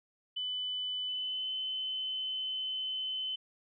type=tone with pitch glide; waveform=sine; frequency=3000 to 3045 Hz; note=F#7 to F#7; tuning=+23 to +49 cents; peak=-33 dBFS; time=0.36-3.36 s; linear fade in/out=10 ms; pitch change=+26 cents; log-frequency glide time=1.06-1.51 s; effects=none